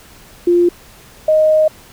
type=tone pair in turn; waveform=sine; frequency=349.2 / 622.2 Hz; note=F4 / D#5; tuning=0 / 0 cents; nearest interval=minor seventh; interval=1000 cents; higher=second; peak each=-8 dBFS; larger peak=neither; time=0.47-0.69 / 1.28-1.68 s; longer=second; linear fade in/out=5 ms; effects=pink hiss -42 dBFS RMS until 1.92 s